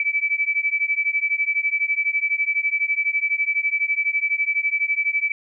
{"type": "beating tone pair", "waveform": "sine", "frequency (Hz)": [2300, 2312], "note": ["D7", "D7"], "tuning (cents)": [-37, -28], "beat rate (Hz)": 12, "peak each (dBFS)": -22, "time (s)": [0, 5.32], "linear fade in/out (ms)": 2, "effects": []}